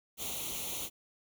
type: noise with comb filter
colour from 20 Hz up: white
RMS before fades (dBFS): -38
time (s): 0.17-0.9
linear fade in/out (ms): 50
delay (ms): 0.3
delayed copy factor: +0.8
effects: none